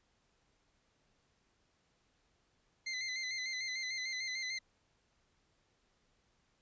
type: tone with vibrato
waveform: 25% pulse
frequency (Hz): 2056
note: C7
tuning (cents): -31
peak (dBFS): -33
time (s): 2.86-4.59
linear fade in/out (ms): 10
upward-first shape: square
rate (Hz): 6.7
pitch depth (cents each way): 37
effects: pink hiss -75 dBFS RMS until 6.61 s + resampled to 16000 Hz